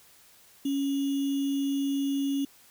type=tone with sample-and-hold; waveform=sine; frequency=277.2 Hz; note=C#4; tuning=in tune; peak=-25 dBFS; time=0.65-2.45 s; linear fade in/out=5 ms; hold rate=3150 Hz; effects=white hiss -57 dBFS RMS until 2.7 s